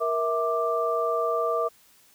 sine tone cluster, 470.9 / 652 / 1179 Hz, A#4 / E5 / D6, +18 / -19 / +6 cents, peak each -27 dBFS, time 0-1.69 s, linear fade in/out 20 ms, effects white hiss -58 dBFS RMS until 2.14 s

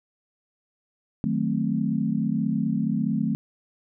sine chord, D# diminished seventh, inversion none, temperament equal, 155.56 / 185 / 220 / 261.6 Hz, D#3 / F#3 / A3 / C4, 0 / 0 / 0 / 0 cents, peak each -29 / -28 / -25 / -29 dBFS, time 1.24-3.35 s, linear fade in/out 0 ms, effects none

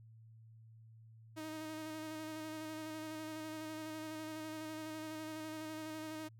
sawtooth tone with vibrato, 312.8 Hz, D#4, 9 cents sharp, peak -39 dBFS, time 1.36-6.29 s, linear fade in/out 20 ms, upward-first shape square, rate 12 Hz, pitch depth 18 cents each way, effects added 112 Hz sine -56 dBFS peak until 6.39 s

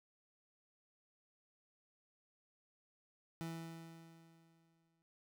30% pulse tone with exponential decay, 164.81 Hz, E3, in tune, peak -38 dBFS, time 3.41-5.02 s, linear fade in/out 0 ms, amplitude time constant 350 ms, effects none

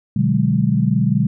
sine chord, G# half-diminished seventh, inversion first, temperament just, 124.59 / 149.51 / 186.89 / 207.7 Hz, B2 / D3 / F#3 / G#3, +16 / +31 / +18 / 0 cents, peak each -19 dBFS, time 0.16-1.27 s, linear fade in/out 5 ms, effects none

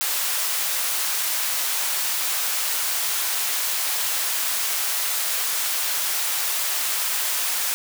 white high-pass noise, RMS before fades -24 dBFS, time 0.01-7.74 s, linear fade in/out 0 ms, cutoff 730 Hz, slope 12 dB/octave, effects none

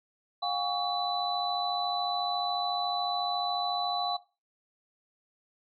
sine tone cluster, 713 / 807 / 1128 / 3983 Hz, F5 / G#5 / C#6 / B7, +36 / -50 / +30 / +14 cents, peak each -32 / -35 / -35 / -34 dBFS, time 0.42-4.17 s, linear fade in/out 10 ms, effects noise-tail reverb RT60 0.3 s tail -17 dB re dry + MP3 96 kbps

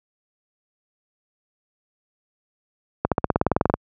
accelerating click train, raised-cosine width 1 ms, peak -3 dBFS, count 14, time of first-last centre 3.05-3.74 s, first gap 67 ms, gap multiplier 0.96, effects high-pass 60 Hz 12 dB/octave

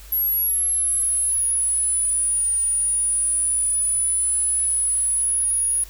sine exponential two-way sweep, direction down then up, 11620 to 9570 to 10450 Hz, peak -18 dBFS, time 0.12-5.84 s, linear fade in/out 5 ms, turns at 2.49 s, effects added 50 Hz sine -40 dBFS peak until 5.89 s + white hiss -46 dBFS RMS until 5.89 s

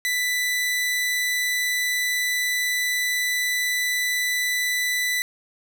sawtooth tone, 1986 Hz, B6, 9 cents sharp, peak -18 dBFS, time 0.05-5.22 s, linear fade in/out 0 ms, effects none

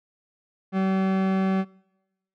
40% pulse tone, 190.8 Hz, G3, 47 cents flat, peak -20 dBFS, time 0.72-1.65 s, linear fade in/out 50 ms, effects noise-tail reverb RT60 1.0 s tail -25 dB re dry + low-pass 2000 Hz 12 dB/octave

